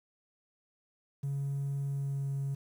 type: tone with pitch glide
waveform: triangle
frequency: 139.5 to 138.14 Hz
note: C#3 to C#3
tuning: +11 to -6 cents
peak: -28 dBFS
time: 1.23-2.55 s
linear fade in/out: 10 ms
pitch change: -17 cents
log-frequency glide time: 1.85-2.3 s
effects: tanh soft clip ceiling -27 dBFS + 10-bit